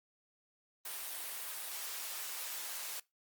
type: high-pass noise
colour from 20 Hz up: white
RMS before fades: -42 dBFS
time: 0.85-3 s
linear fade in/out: 5 ms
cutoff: 600 Hz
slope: 12 dB/octave
effects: noise-tail reverb RT60 0.2 s tail -22 dB re dry + Opus 32 kbps